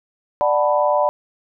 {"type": "chord", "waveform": "sine", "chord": "B minor seventh", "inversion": "first", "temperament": "equal with one note detuned", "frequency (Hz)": [591.8, 740, 880, 987.8], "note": ["D5", "F#5", "A5", "B5"], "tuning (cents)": [13, 0, 0, 0], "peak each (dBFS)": [-17, -22, -23, -20], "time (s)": [0.41, 1.09], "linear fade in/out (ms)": 0, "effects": []}